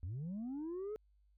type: linear sweep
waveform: sine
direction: up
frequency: 77 to 438.2 Hz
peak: -37 dBFS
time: 0.03-0.96 s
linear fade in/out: 0 ms
effects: tanh soft clip ceiling -38 dBFS + added 50 Hz sine -67 dBFS peak until 1.37 s